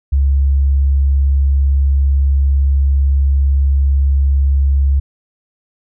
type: tone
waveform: sine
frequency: 68.9 Hz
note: C#2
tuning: 10 cents flat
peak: -9 dBFS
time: 0.12-5 s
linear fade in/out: 10 ms
effects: none